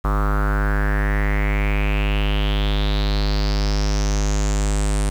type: tone with low-pass filter sweep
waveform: square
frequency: 51 Hz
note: G#1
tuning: 31 cents flat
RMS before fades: -19 dBFS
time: 0.04-5.1 s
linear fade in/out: 10 ms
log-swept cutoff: 1200 to 9000 Hz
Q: 5.8
effects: 7-bit